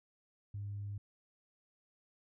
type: tone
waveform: sine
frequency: 101.6 Hz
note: G#2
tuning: 38 cents flat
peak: -38 dBFS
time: 0.54-0.98 s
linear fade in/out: 5 ms
effects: tanh soft clip ceiling -34 dBFS